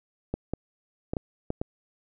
clicks, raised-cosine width 2 ms, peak -15 dBFS, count 6, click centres 0.34 / 0.536 / 1.135 / 1.168 / 1.504 / 1.615 s, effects none

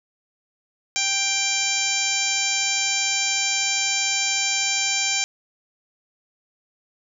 harmonic tone, 787 Hz, G5, 7 cents sharp, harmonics 1 / 2 / 3 / 4 / 5 / 6 / 7 / 8 / 9, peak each -34 / -36 / -25 / -30 / -31 / -32 / -29 / -28 / -27 dBFS, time 0.96-5.24 s, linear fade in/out 0 ms, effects 9-bit

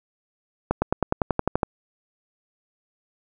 accelerating click train, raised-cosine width 1 ms, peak -6 dBFS, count 11, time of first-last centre 0.71-1.632 s, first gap 110 ms, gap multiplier 0.96, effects none

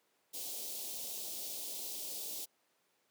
white band-stop noise, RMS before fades -42 dBFS, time 0.33-2.46 s, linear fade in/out 20 ms, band 700 to 3200 Hz, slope 24 dB/octave, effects pink hiss -75 dBFS RMS until 3.1 s + high-pass 300 Hz 12 dB/octave

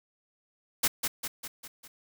white noise with echo, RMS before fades -24 dBFS, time 0.83-0.88 s, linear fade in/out 10 ms, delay 200 ms, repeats 5, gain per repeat -5 dB, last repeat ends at 1.88 s, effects none

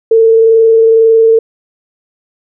sine tone with frequency modulation, 450.2 Hz, A4, 40 cents sharp, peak -3 dBFS, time 0.11-1.39 s, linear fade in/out 5 ms, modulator 22 Hz, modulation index 0.22, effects none

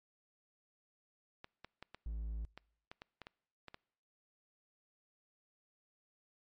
clicks, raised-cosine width 0.3 ms, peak -32 dBFS, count 11, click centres 1.444 / 1.646 / 1.826 / 1.946 / 2.576 / 2.915 / 3.019 / 3.217 / 3.269 / 3.683 / 3.744 s
triangle tone, 55 Hz, A1, in tune, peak -36 dBFS, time 2.06-2.45 s, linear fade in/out 0 ms
effects noise-tail reverb RT60 0.8 s tail -26 dB re dry + MP3 48 kbps

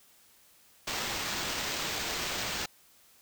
white noise with sample-and-hold, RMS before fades -34 dBFS, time 0.87-2.66 s, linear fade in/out 5 ms, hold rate 11025 Hz, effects white hiss -61 dBFS RMS until 3.21 s

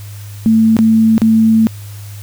sine tone with dropouts, 222.5 Hz, A3, 20 cents sharp, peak -6 dBFS, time 0.46-1.67 s, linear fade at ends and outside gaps 0 ms, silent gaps 0.767-0.789 / 1.18-1.218 s, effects added 102 Hz sine -27 dBFS peak until 2.22 s + white hiss -39 dBFS RMS until 2.22 s

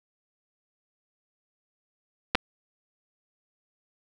clicks, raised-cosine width 0.3 ms, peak -6 dBFS, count 2, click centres 2.349 / 2.353 s, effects none

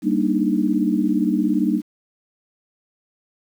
sine chord, Eb major seventh, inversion first, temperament equal, 196 / 233.1 / 293.7 / 311.1 Hz, G3 / Bb3 / D4 / Eb4, 0 / 0 / 0 / 0 cents, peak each -22 dBFS, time 0.02-1.82 s, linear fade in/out 50 ms, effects 8-bit

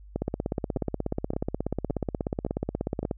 two click trains, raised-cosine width 2 ms, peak -14 / -17 dBFS, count 50 / 5, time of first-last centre 0.16-3.112 / 0.77-3.03 s, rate 16.6 / 1.77 Hz, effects added 50 Hz sine -45 dBFS peak until 3.17 s

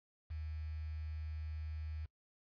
sine tone with quantisation, 77.78 Hz, D#2, in tune, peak -40 dBFS, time 0.3-2.06 s, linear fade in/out 10 ms, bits 10, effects noise-tail reverb RT60 0.1 s tail -23 dB re dry + resampled to 11025 Hz

